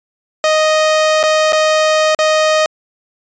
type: tone with dropouts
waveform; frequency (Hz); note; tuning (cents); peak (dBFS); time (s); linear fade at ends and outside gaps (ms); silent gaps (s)
sawtooth; 622.3; D#5; 0; -6; 0.44-2.66; 1; 1.23-1.236 / 1.523-1.53 / 2.148-2.189
effects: resampled to 16000 Hz